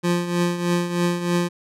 25% pulse tone with tremolo, 174.61 Hz, F3, in tune, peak -13 dBFS, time 0.03-1.49 s, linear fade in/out 20 ms, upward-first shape triangle, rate 3.2 Hz, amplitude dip 70%, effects low-pass 11000 Hz 12 dB/octave

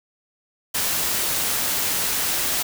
white noise, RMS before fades -23 dBFS, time 0.74-2.63 s, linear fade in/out 10 ms, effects none

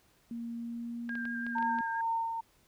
sine tone with pitch glide, 233.4 to 237.6 Hz, A#3 to A#3, +2 to +33 cents, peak -36 dBFS, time 0.31-1.81 s, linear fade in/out 2 ms, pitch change +31 cents, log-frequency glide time 0.55-1.31 s
sine tone with vibrato, 1606 Hz, G6, 41 cents sharp, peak -36 dBFS, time 1.09-2.01 s, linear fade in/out 2 ms, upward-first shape square, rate 5.8 Hz, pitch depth 17 cents each way
clicks, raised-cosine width 0.3 ms, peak -31 dBFS, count 7, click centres 1.093 / 1.154 / 1.254 / 1.466 / 1.584 / 1.626 / 1.787 s
sine tone with tremolo, 912 Hz, A#5, 38 cents flat, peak -28 dBFS, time 1.55-2.41 s, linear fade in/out 10 ms, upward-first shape sine, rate 2.2 Hz, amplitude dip 45%
effects pink hiss -67 dBFS RMS until 2.67 s

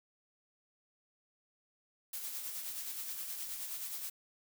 blue noise with tremolo, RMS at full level -40 dBFS, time 2.13-4.1 s, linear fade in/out 5 ms, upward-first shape sine, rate 9.5 Hz, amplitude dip 40%, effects none

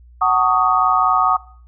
sine chord, D# half-diminished seventh, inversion first, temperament just, 746.7 / 896 / 1120.1 / 1244.5 Hz, F#5 / A5 / C#6 / D#6, +16 / +31 / +18 / 0 cents, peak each -18 / -22 / -18 / -16 dBFS, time 0.21-1.37 s, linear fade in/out 10 ms, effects noise-tail reverb RT60 0.5 s tail -20 dB re dry + added 60 Hz sine -42 dBFS peak until 1.67 s

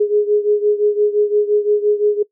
sine beating tone pair, 415.3 / 421.1 Hz, G#4 / G#4, 0 / +24 cents, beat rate 5.8 Hz, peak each -14 / -17 dBFS, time 0-2.23 s, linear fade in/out 10 ms, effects noise-tail reverb RT60 0.1 s tail -20 dB re dry

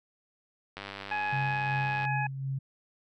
click train, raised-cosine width 0.3 ms, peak -23 dBFS, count 128, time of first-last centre 0.77-2.052 s, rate 99.1 Hz
harmonic tone, 840 Hz, G#5, 19 cents sharp, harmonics 1 / 2 / 3, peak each -31 / -34 / -36 dBFS, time 1.11-2.27 s, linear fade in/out 5 ms
sine tone with tremolo, 135.1 Hz, C#3, 44 cents flat, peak -29 dBFS, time 1.32-2.59 s, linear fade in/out 10 ms, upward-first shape sine, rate 2.7 Hz, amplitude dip 50%
effects none

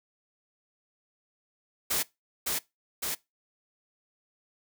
white noise with echo, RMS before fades -28 dBFS, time 1.9-2.03 s, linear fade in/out 10 ms, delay 560 ms, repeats 2, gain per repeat -2 dB, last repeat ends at 3.15 s, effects noise-tail reverb RT60 0.2 s tail -21 dB re dry

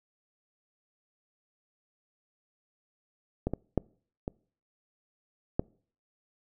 clicks, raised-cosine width 2 ms, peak -15 / -17 / -11 / -19 / -12 dBFS, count 5, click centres 3.47 / 3.536 / 3.777 / 4.279 / 5.595 s, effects noise-tail reverb RT60 0.5 s tail -26 dB re dry

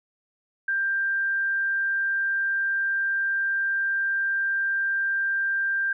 sine tone, 1585 Hz, G6, 19 cents sharp, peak -22 dBFS, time 0.68-5.93 s, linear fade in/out 5 ms, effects none

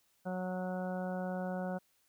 harmonic tone, 183.6 Hz, F#3, 13 cents flat, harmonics 1 / 2 / 3 / 4 / 5 / 6 / 7 / 8, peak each -37 / -48 / -40 / -43 / -51 / -58 / -55 / -49 dBFS, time 0.25-1.79 s, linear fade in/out 20 ms, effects white hiss -73 dBFS RMS until 2.08 s

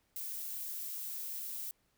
violet noise, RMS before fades -41 dBFS, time 0.16-1.71 s, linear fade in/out 0 ms, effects pink hiss -75 dBFS RMS until 1.97 s

